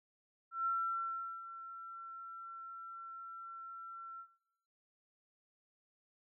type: tone with ADSR envelope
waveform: sine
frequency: 1351 Hz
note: E6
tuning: 42 cents sharp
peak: -31 dBFS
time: 0.51-4.28 s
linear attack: 150 ms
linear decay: 760 ms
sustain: -14 dB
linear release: 83 ms
effects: noise-tail reverb RT60 0.8 s tail -19 dB re dry